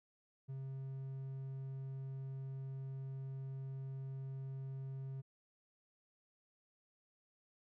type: tone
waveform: triangle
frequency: 134.2 Hz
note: C3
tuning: 44 cents sharp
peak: -40 dBFS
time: 0.48-5.22 s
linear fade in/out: 20 ms
effects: none